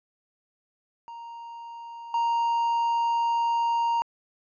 triangle tone with level steps, 932.3 Hz, A#5, in tune, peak -36 / -20 dBFS, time 1.08-4.02 s, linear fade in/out 0 ms, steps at 2.14 s, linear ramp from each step 2 ms, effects resampled to 16000 Hz

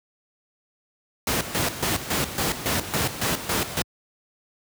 pink noise with tremolo, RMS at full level -23 dBFS, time 1.27-3.82 s, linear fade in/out 2 ms, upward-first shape square, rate 3.6 Hz, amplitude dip 70%, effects high-pass 80 Hz 12 dB/octave

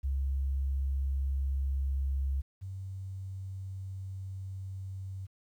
sine tone pair in turn, 67.9 / 95.36 Hz, C#2 / G2, -35 / -47 cents, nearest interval tritone, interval 588 cents, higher second, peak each -28 / -37 dBFS, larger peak first, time 0.03-2.42 / 2.61-5.27 s, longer second, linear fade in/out 20 ms, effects 11-bit

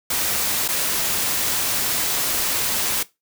white noise with dropouts, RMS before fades -22 dBFS, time 0.1-3.03 s, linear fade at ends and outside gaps 5 ms, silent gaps 0.679-0.686 s, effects noise-tail reverb RT60 0.2 s tail -18 dB re dry

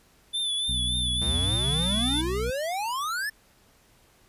square tone with vibrato, 3500 Hz, A7, 10 cents flat, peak -26 dBFS, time 0.33-2.22 s, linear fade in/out 20 ms, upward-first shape triangle, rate 3.5 Hz, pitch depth 61 cents each way
harmonic tone, 61.7 Hz, B1, 1 cent flat, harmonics 1 / 2 / 3 / 4, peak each -30 / -36 / -40 / -42 dBFS, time 0.68-2.51 s, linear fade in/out 10 ms
square exponential sweep, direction up, 64.7 to 1800 Hz, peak -28 dBFS, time 1.21-3.3 s, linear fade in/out 10 ms
effects pink hiss -60 dBFS RMS until 4.28 s + resampled to 32000 Hz

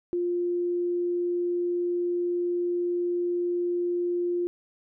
sine tone, 350.9 Hz, F4, 8 cents sharp, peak -24 dBFS, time 0.13-4.47 s, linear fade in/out 0 ms, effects none

